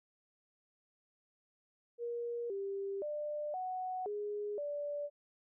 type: tone with pitch steps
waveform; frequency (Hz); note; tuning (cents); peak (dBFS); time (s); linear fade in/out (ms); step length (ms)
sine; 473.5 / 394.6 / 596 / 741 / 414.5 / 582; A#4 / G4 / D5 / F#5 / G#4 / D5; +27 / +11 / +25 / +2 / -3 / -16; -36; 1.98-5.1; 50; 520
effects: none